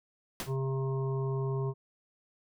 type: noise with exponential decay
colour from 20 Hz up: pink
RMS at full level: -32 dBFS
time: 0.4-0.56 s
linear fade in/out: 1 ms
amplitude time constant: 34 ms
type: harmonic tone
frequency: 133.9 Hz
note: C3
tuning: 40 cents sharp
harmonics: 1 / 3 / 5 / 7 / 8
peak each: -30 / -35 / -48 / -46 / -46 dBFS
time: 0.46-1.74 s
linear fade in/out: 50 ms
effects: none